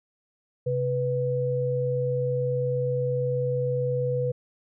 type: tone pair together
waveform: sine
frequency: 132.45 / 493.9 Hz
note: C3 / B4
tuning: +22 / 0 cents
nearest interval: octave + major seventh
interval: 2278 cents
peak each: -27 / -25 dBFS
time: 0.66-4.32 s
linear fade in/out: 10 ms
effects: none